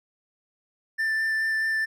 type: tone with vibrato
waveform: triangle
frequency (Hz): 1775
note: A6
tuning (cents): +15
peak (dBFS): -21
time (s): 0.98-1.86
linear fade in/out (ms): 20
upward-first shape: sine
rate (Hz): 4.7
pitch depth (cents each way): 10
effects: none